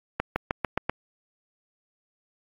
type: accelerating click train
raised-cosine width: 0.5 ms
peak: -9 dBFS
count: 6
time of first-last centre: 0.2-0.896 s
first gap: 160 ms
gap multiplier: 0.93
effects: AAC 32 kbps